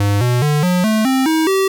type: tone with pitch steps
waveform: square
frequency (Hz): 101.5 / 122.81 / 148.6 / 179.81 / 217.6 / 263.3 / 318.5 / 385.4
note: G#2 / B2 / D3 / F#3 / A3 / C4 / D#4 / G4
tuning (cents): -39 / -9 / +21 / -49 / -19 / +11 / +41 / -29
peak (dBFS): -13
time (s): 0-1.68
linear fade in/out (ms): 5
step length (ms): 210
effects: none